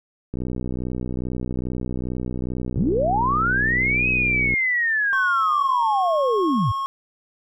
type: click train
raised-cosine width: 3 ms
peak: -15 dBFS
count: 263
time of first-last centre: 0.34-4.539 s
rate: 62.4 Hz
type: linear two-way sweep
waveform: sine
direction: up then down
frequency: 85 to 2568 to 85 Hz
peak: -18 dBFS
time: 2.76-6.72 s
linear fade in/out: 10 ms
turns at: 4.09 s
type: tone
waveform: triangle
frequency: 1088 Hz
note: C#6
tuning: 33 cents flat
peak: -21 dBFS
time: 5.13-6.86 s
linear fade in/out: 0 ms
effects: none